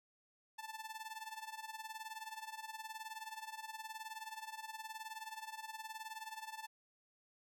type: tone with tremolo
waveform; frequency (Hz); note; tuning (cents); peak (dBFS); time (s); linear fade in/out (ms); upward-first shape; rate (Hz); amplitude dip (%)
sawtooth; 880; A5; 0; -39; 0.58-6.67; 10; sine; 19; 80
effects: none